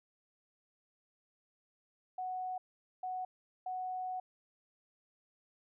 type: tone bursts at uneven times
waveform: sine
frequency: 740 Hz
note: F#5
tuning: in tune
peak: -36 dBFS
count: 3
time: 2.18-2.58 / 3.03-3.25 / 3.66-4.2 s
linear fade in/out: 5 ms
effects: none